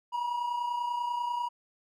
triangle tone pair together, 934.8 / 965 Hz, A#5 / B5, +5 / -40 cents, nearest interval minor second, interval 55 cents, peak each -36 / -28 dBFS, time 0.12-1.49 s, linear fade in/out 20 ms, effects none

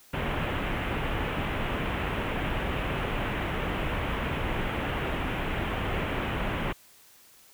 pink low-pass noise, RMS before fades -30 dBFS, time 0.13-6.73 s, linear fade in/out 10 ms, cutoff 3100 Hz, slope 48 dB/octave, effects white hiss -56 dBFS RMS until 7.53 s

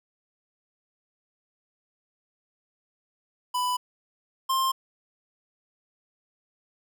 square tone pair in turn, 994 / 1056.1 Hz, B5 / C6, +11 / +16 cents, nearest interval minor second, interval 105 cents, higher second, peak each -25 / -23 dBFS, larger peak second, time 3.54-3.77 / 4.49-4.72 s, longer neither, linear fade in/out 10 ms, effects none

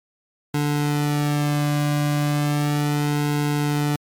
sawtooth tone with flanger, 146.83 Hz, D3, in tune, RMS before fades -21 dBFS, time 0.54-3.96 s, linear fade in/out 5 ms, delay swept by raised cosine 1.7 to 2.23 ms, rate 0.35 Hz, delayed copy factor -1, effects MP3 96 kbps

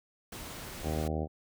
pink noise, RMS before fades -43 dBFS, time 0.32-1.08 s, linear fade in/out 5 ms
harmonic tone, 77.78 Hz, D#2, in tune, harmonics 1 / 2 / 3 / 4 / 5 / 6 / 7 / 8 / 9 / 10, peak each -34 / -37 / -39 / -40 / -41 / -42 / -42 / -43 / -44 / -44 dBFS, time 0.82-1.28 s, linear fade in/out 50 ms
effects none

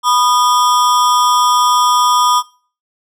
square ring-modulated tone, 1108.7 Hz, C#6, in tune, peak -7 dBFS, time 0.03-2.43 s, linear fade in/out 50 ms, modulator 120 Hz, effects noise-tail reverb RT60 0.4 s tail -20 dB re dry + low-pass 11000 Hz 12 dB/octave

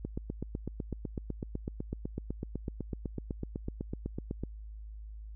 click train, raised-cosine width 3 ms, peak -22 dBFS, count 36, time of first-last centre 0.05-4.436 s, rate 7.98 Hz, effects added 53 Hz sine -42 dBFS peak until 5.35 s

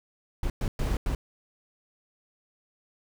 brown noise bursts at uneven times, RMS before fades -27 dBFS, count 4, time 0.43-0.5 / 0.61-0.68 / 0.79-0.97 / 1.06-1.15 s, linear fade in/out 2 ms, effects none

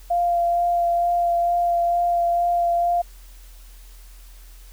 sine tone with vibrato, 693 Hz, F5, 14 cents flat, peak -17 dBFS, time 0.1-3.02 s, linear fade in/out 10 ms, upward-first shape sine, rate 2.2 Hz, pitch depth 12 cents each way, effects added 42 Hz sine -41 dBFS peak until 4.72 s + white hiss -52 dBFS RMS until 4.72 s

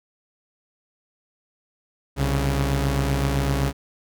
sawtooth tone pair together, 65.5 / 138.79 Hz, C2 / C#3, +2 / +2 cents, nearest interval octave + minor second, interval 1300 cents, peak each -19 dBFS, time 2.16-3.73 s, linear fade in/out 50 ms, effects none

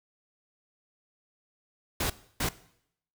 pink noise bursts at uneven times, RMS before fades -29 dBFS, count 2, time 2-2.1 / 2.4-2.49 s, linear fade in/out 5 ms, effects noise-tail reverb RT60 0.7 s tail -18 dB re dry

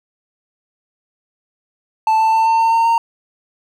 triangle tone with pitch steps, 880 / 886.6 / 893.3 / 900 / 906.8 / 913.7 / 920.6 Hz, A5 / A5 / A5 / A5 / A#5 / A#5 / A#5, 0 / +13 / +26 / +39 / -48 / -35 / -22 cents, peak -9 dBFS, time 2.07-2.98 s, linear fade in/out 2 ms, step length 130 ms, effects none

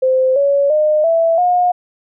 sine tone with pitch steps, 519 / 562.7 / 610.1 / 661.5 / 717.2 Hz, C5 / C#5 / D#5 / E5 / F5, -14 / +26 / -34 / +6 / +46 cents, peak -10 dBFS, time 0.02-1.72 s, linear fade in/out 10 ms, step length 340 ms, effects none

